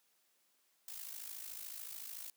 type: noise with amplitude modulation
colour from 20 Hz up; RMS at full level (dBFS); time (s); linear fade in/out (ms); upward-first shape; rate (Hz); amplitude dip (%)
blue; -44; 0.88-2.3; 2; sine; 53.7; 70
effects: white hiss -75 dBFS RMS until 2.36 s + high-pass 200 Hz 12 dB/octave